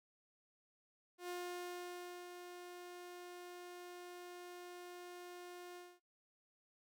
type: tone with ADSR envelope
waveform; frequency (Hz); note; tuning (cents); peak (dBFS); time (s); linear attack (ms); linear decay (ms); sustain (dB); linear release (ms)
sawtooth; 355.3; F4; +30; -38; 1.18-6; 110; 990; -8; 240
effects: noise-tail reverb RT60 0.2 s tail -21 dB re dry